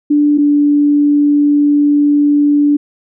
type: tone pair in turn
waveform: sine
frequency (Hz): 293.7 / 291.2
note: D4 / D4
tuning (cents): 0 / -15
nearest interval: unison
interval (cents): 15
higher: first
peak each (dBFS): -7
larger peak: neither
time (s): 0.1-0.38 / 0.38-2.77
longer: second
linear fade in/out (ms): 10
effects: none